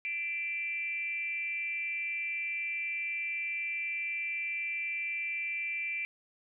sine tone with frequency modulation, 2349 Hz, D7, in tune, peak -32 dBFS, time 0.05-6.05 s, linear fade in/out 0 ms, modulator 322 Hz, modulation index 0.53, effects none

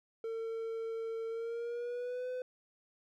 triangle tone with pitch glide, 452.2 to 504.7 Hz, A4 to B4, +47 to +38 cents, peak -34 dBFS, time 0.24-2.42 s, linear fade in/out 2 ms, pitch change +191 cents, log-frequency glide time 1.28-2.29 s, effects none

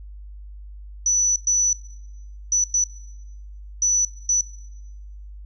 sine tone bursts at uneven times, 5950 Hz, F#8, 9 cents sharp, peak -16 dBFS, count 6, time 1.06-1.36 / 1.47-1.73 / 2.52-2.64 / 2.74-2.84 / 3.82-4.05 / 4.29-4.41 s, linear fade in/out 2 ms, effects noise-tail reverb RT60 1.0 s tail -17 dB re dry + added 50 Hz sine -36 dBFS peak until 5.45 s

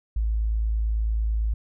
sine tone, 54.5 Hz, A1, 16 cents flat, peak -21 dBFS, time 0.16-1.54 s, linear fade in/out 5 ms, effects none

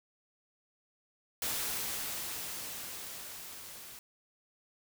white noise with level ramp, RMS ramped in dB -34 to -49 dBFS, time 1.42-3.99 s, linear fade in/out 2 ms, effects none

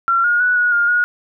sine tone with pitch steps, 1366 / 1431 / 1476 / 1456 / 1412 / 1445 Hz, F6 / F6 / F#6 / F#6 / F6 / F#6, -39 / +42 / -5 / -28 / +19 / -41 cents, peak -12 dBFS, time 0.08-1.04 s, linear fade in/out 0 ms, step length 160 ms, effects none

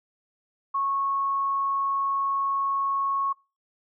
sine tone, 1100 Hz, C#6, 14 cents flat, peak -23 dBFS, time 0.74-3.33 s, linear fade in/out 10 ms, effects noise-tail reverb RT60 0.3 s tail -25 dB re dry

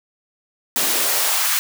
white noise with high-pass filter sweep, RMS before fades -19 dBFS, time 0.76-1.59 s, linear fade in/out 0 ms, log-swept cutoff 220 to 1400 Hz, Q 1.4, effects none

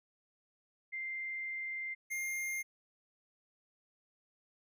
sine / square tone pair in turn, 2093 / 2116 Hz, C7 / C7, 0 / +19 cents, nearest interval unison, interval 19 cents, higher second, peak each -37 / -36 dBFS, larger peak second, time 0.92-1.95 / 2.1-2.63 s, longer first, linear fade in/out 20 ms, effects none

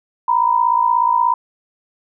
sine tone pair together, 941.3 / 998 Hz, A#5 / B5, +17 / +18 cents, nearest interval minor second, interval 101 cents, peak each -15 dBFS, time 0.28-1.34 s, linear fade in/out 5 ms, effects none

